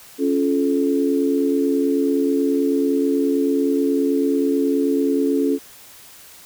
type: chord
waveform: sine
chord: Db augmented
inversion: none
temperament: just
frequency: 277.2 / 346.5 / 433.1 Hz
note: Db4 / F4 / A4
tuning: 0 / -14 / -27 cents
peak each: -18 / -24 / -21 dBFS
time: 0.18-5.59 s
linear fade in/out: 50 ms
effects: white hiss -44 dBFS RMS until 6.45 s

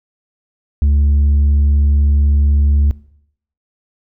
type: tone with tanh clipping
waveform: sine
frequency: 72 Hz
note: D2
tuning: 34 cents flat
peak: -10 dBFS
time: 0.82-2.91 s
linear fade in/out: 0 ms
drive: 4 dB
effects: noise-tail reverb RT60 0.7 s tail -20 dB re dry

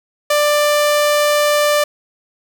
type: tone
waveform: sawtooth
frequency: 591 Hz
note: D5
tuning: 11 cents sharp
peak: -8 dBFS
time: 0.3-1.84 s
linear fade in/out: 5 ms
effects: none

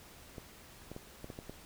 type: clicks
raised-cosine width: 2 ms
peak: -30 dBFS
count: 7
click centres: 0.382 / 0.916 / 0.964 / 1.244 / 1.302 / 1.389 / 1.496 s
effects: pink hiss -55 dBFS RMS until 1.65 s

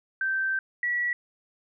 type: tone pair in turn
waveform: sine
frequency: 1557 / 1936.9 Hz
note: G6 / B6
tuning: -12 / -34 cents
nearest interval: major third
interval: 378 cents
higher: second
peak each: -24 dBFS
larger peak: neither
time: 0.21-0.59 / 0.83-1.13 s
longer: first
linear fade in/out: 2 ms
effects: none

